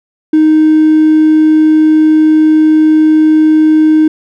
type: tone with hard clipping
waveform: triangle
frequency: 311.1 Hz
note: D#4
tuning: in tune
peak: -4 dBFS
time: 0.33-4.08 s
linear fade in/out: 5 ms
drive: 4 dB
effects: none